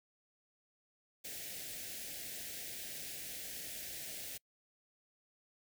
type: band-stop noise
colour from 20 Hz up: white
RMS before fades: -45 dBFS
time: 1.24-4.38 s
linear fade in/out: 10 ms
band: 740 to 1600 Hz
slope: 48 dB/octave
effects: noise-tail reverb RT60 0.1 s tail -26 dB re dry